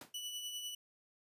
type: noise with exponential decay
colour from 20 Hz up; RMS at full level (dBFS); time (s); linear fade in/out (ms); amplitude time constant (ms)
pink; -46; 0.01-0.16; 2; 31
type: tone with tremolo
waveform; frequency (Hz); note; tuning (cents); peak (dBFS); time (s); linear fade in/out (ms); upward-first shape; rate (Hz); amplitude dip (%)
sawtooth; 2960; F#7; 0; -36; 0.14-0.75; 5; triangle; 10; 45
effects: high-pass 200 Hz 12 dB/octave + resampled to 32000 Hz